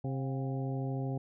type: harmonic tone with a mistuned harmonic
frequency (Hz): 133.2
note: C3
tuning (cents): +31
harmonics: 1 / 2 / 3 / 4 / 5 / 6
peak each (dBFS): -33 / -39 / -43 / -45 / -47 / -49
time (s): 0.04-1.18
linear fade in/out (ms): 5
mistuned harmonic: 5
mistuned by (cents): +100
effects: none